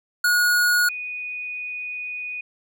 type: tone pair in turn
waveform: square / sine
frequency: 1449 / 2477 Hz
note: F#6 / D#7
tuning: -37 / -8 cents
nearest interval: major sixth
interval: 929 cents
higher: second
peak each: -17 / -28 dBFS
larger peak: first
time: 0.24-0.89 / 0.89-2.41 s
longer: second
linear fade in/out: 5 ms
effects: none